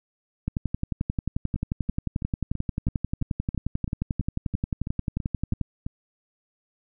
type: two click trains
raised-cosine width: 5 ms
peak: -18 / -13 dBFS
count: 14 / 59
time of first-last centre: 1.56-5.865 / 0.48-5.613 s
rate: 3.02 / 11.3 Hz
effects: none